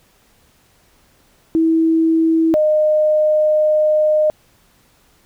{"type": "tone pair in turn", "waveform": "sine", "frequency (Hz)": [324.6, 612.8], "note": ["E4", "D#5"], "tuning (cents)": [-27, -27], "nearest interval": "major seventh", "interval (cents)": 1100, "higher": "second", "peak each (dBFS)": -11, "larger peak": "neither", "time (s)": [[1.55, 2.54], [2.54, 4.3]], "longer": "second", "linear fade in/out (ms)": 0, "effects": ["pink hiss -55 dBFS RMS until 5.25 s"]}